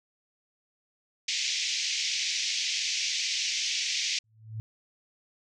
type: band-pass noise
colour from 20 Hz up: white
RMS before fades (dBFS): -30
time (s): 1.28-4.19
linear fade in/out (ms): 5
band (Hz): 2100 to 6400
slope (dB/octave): 48
type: tone with exponential growth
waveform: sine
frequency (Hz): 110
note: A2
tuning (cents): 0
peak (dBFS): -30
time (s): 4.24-4.6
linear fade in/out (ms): 0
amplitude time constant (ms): 77
effects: none